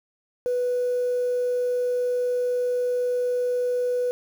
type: tone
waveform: sine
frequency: 493.9 Hz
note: B4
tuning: in tune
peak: -20 dBFS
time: 0.46-4.11 s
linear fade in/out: 0 ms
effects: tanh soft clip ceiling -18 dBFS + 8-bit